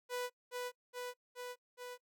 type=tone with echo; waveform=sawtooth; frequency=493.9 Hz; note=B4; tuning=in tune; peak=-33 dBFS; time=0.09-0.3 s; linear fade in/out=50 ms; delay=420 ms; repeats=4; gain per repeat=-2 dB; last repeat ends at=1.98 s; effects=noise-tail reverb RT60 0.1 s tail -24 dB re dry